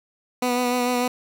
15% pulse tone with vibrato, 246.9 Hz, B3, in tune, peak -14 dBFS, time 0.42-1.08 s, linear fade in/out 5 ms, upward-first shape sine, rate 6.7 Hz, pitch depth 21 cents each way, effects none

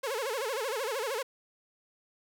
sawtooth tone with vibrato, 487.3 Hz, B4, 23 cents flat, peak -27 dBFS, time 0.03-1.23 s, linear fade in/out 10 ms, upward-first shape sine, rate 13 Hz, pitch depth 240 cents each way, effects none

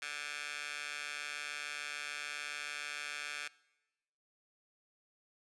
15% pulse tone with high-pass filter, 146.83 Hz, D3, in tune, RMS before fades -42 dBFS, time 0.02-3.48 s, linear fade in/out 2 ms, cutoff 1900 Hz, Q 1.9, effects noise-tail reverb RT60 1.0 s tail -22 dB re dry + resampled to 22050 Hz

